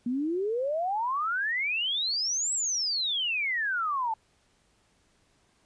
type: exponential two-way sweep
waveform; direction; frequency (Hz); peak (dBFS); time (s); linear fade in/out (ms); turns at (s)
sine; up then down; 234.2 to 7902 to 860; -26; 0.06-4.14; 5; 2.53
effects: pink hiss -67 dBFS RMS until 5.65 s + resampled to 22050 Hz